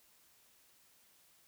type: silence
effects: white hiss -67 dBFS RMS until 1.47 s